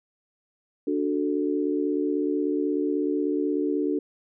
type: chord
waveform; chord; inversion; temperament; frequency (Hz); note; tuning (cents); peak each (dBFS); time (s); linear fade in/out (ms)
sine; D major; none; equal; 293.7 / 370 / 440; D4 / F#4 / A4; 0 / 0 / 0; -25 / -28 / -29; 0.87-3.99; 5
effects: none